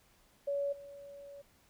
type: tone with level steps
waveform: sine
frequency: 565 Hz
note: C#5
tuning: 33 cents sharp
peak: -31 / -47 dBFS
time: 0.47-1.42 s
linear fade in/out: 10 ms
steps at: 0.72 s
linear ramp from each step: 10 ms
effects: pink hiss -67 dBFS RMS until 1.69 s